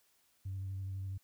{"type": "tone with vibrato", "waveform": "sine", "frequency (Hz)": 96, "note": "G2", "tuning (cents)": -36, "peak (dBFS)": -36, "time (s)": [0.45, 1.18], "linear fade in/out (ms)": 10, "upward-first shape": "square", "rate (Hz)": 12, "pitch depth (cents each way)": 16, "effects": ["tanh soft clip ceiling -34 dBFS", "white hiss -72 dBFS RMS until 1.23 s"]}